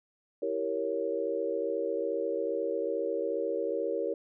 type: chord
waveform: sine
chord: E diminished seventh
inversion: none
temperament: equal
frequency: 329.6 / 392 / 466.2 / 554.4 Hz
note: E4 / G4 / Bb4 / Db5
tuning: 0 / 0 / 0 / 0 cents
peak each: -37 / -35 / -32 / -34 dBFS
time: 0.42-4.14 s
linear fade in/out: 5 ms
effects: none